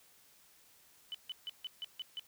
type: tone bursts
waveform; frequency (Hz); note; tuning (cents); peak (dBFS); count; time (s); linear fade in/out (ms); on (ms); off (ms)
sine; 3000; F#7; +23; -38; 7; 1.12-2.195; 0; 25; 150
effects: white hiss -64 dBFS RMS until 2.27 s